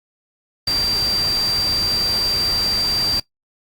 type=tone in noise; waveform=sine; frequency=4708 Hz; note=D8; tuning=3 cents sharp; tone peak=-17 dBFS; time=0.67-3.2 s; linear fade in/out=5 ms; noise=pink; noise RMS=-28 dBFS; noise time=0.67-3.2 s; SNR=+8 dB; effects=noise-tail reverb RT60 0.1 s tail -17 dB re dry + Opus 48 kbps